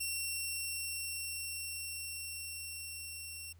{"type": "tone with level ramp", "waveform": "10% pulse", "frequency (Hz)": 2725, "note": "F7", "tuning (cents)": -43, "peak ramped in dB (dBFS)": [-26, -35], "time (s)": [0, 3.53], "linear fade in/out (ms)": 10, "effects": ["added 85 Hz sine -56 dBFS peak until 3.59 s", "pink hiss -71 dBFS RMS until 3.59 s"]}